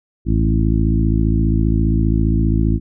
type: harmonic tone with a mistuned harmonic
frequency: 55 Hz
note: A1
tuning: in tune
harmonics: 1 / 2 / 3 / 4 / 5 / 6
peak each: -16 / -19 / -21 / -22 / -23 / -24 dBFS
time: 0.25-2.8 s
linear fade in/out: 50 ms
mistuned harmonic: 1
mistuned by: +65 cents
effects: none